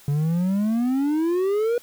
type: exponential sweep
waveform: triangle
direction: up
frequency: 140.2 to 487 Hz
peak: -17 dBFS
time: 0.08-1.78 s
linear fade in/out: 2 ms
effects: white hiss -50 dBFS RMS until 1.82 s